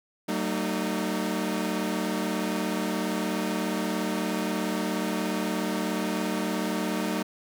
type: tone cluster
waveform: sawtooth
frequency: 189.5 / 226.4 / 307.8 Hz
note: F#3 / A3 / D#4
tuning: +42 / +50 / -19 cents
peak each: -27 dBFS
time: 0.28-7.23 s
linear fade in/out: 10 ms
effects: none